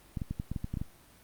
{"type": "clicks", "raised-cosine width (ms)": 5, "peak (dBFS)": -21, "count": 10, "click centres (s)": [0.172, 0.218, 0.31, 0.399, 0.516, 0.562, 0.644, 0.74, 0.772, 0.815], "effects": ["pink hiss -58 dBFS RMS until 1.23 s", "Opus 32 kbps"]}